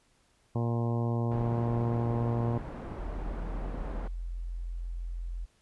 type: harmonic tone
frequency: 117.5 Hz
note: A#2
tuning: 14 cents sharp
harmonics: 1 / 2 / 3 / 4 / 5 / 6 / 7 / 8 / 9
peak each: -28 / -34 / -38 / -40 / -42 / -44 / -45 / -46 / -47 dBFS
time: 0.55-2.58 s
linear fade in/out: 5 ms
type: low-pass noise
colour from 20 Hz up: pink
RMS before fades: -40 dBFS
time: 1.31-4.08 s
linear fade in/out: 5 ms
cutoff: 980 Hz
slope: 12 dB/octave
type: tone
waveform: sine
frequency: 43 Hz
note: F1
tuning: 26 cents flat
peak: -33 dBFS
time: 2.98-5.46 s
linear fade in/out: 20 ms
effects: pink hiss -68 dBFS RMS until 5.61 s + resampled to 24000 Hz